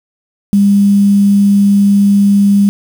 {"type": "tone with quantisation", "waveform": "sine", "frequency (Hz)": 200.8, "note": "G3", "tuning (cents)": 42, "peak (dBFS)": -5, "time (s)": [0.53, 2.69], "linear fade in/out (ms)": 0, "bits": 5, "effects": []}